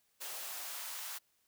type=noise with high-pass filter sweep; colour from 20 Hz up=white; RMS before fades=-43 dBFS; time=0.2-1.19 s; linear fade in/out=20 ms; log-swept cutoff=540 to 1000 Hz; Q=1.3; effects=white hiss -75 dBFS RMS until 1.47 s